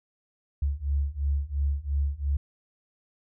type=beating tone pair; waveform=sine; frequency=69.3 / 72.2 Hz; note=C#2 / D2; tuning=0 / -29 cents; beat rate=2.9 Hz; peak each=-28 / -27 dBFS; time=0.62-2.37 s; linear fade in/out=5 ms; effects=none